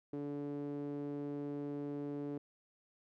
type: tone with band-pass filter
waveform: sawtooth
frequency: 144.2 Hz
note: D3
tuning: 31 cents flat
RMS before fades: -41 dBFS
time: 0.13-2.38 s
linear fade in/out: 5 ms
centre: 350 Hz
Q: 4.5
effects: none